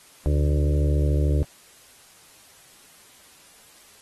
harmonic tone with a mistuned harmonic, 73.42 Hz, D2, in tune, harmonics 1 / 2 / 4 / 5 / 6 / 7 / 8, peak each -19 / -25 / -31 / -33 / -35 / -36 / -37 dBFS, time 0.26-1.43 s, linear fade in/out 0 ms, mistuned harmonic 1, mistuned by +24 cents, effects white hiss -52 dBFS RMS until 4.01 s + AAC 32 kbps

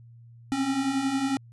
square beating tone pair, 261.7 / 272.7 Hz, C4 / C#4, 0 / -28 cents, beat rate 11 Hz, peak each -32 / -26 dBFS, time 0.52-1.37 s, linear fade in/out 0 ms, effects added 117 Hz sine -47 dBFS peak until 1.52 s + resampled to 24000 Hz

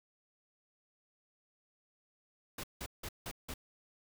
pink noise bursts, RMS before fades -42 dBFS, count 5, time 2.58-3.54 s, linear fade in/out 5 ms, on 56 ms, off 170 ms, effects none

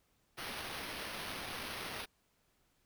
blue noise with sample-and-hold, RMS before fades -43 dBFS, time 0.37-2.06 s, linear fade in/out 20 ms, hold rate 7350 Hz, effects pink hiss -75 dBFS RMS until 2.85 s

